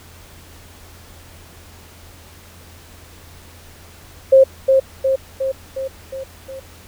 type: tone with echo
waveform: sine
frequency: 533 Hz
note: C5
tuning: 32 cents sharp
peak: -5 dBFS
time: 4.32-4.44 s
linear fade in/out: 10 ms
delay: 360 ms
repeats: 6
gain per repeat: -4 dB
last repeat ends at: 6.6 s
effects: added 84 Hz sine -44 dBFS peak until 6.87 s + pink hiss -44 dBFS RMS until 6.87 s